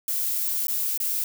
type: noise with dropouts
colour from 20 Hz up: violet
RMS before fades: -26 dBFS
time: 0.08-1.24 s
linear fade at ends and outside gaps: 1 ms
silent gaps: 0.67-0.682 / 0.976-1.001 s
effects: none